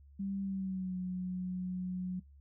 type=tone with pitch glide; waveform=sine; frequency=196 to 182.87 Hz; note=G3 to F#3; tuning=0 to -20 cents; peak=-34 dBFS; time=0.19-2.2 s; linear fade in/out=10 ms; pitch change=-120 cents; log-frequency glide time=0.41-0.97 s; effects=noise-tail reverb RT60 0.2 s tail -25 dB re dry + added 70 Hz sine -55 dBFS peak until 2.4 s